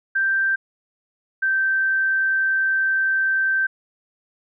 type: tone pair in turn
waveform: sine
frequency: 1570 / 1557.4 Hz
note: G6 / G6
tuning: +2 / -12 cents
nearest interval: unison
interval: 14 cents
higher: first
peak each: -17 dBFS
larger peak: neither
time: 0.15-0.56 / 1.42-3.67 s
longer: second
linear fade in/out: 10 ms
effects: none